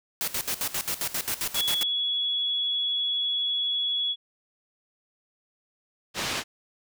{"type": "noise with tremolo", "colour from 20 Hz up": "white", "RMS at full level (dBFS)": -28, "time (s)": [0.21, 1.83], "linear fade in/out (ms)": 0, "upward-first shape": "square", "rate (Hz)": 7.5, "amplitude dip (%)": 80}
{"type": "tone", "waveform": "sine", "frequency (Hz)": 3372, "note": "G#7", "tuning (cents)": 26, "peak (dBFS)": -24, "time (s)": [1.54, 4.16], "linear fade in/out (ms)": 50}
{"type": "low-pass noise", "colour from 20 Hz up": "white", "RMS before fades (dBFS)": -30, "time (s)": [6.14, 6.44], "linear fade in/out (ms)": 50, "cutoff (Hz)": 4500, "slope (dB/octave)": 12}
{"effects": []}